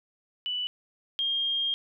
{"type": "tone pair in turn", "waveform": "sine", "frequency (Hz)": [2969, 3220], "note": ["F#7", "G7"], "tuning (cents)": [5, 46], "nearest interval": "minor second", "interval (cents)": 141, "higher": "second", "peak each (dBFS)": [-28, -25], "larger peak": "second", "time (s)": [[0.46, 0.67], [1.19, 1.74]], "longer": "second", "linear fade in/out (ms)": 0, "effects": []}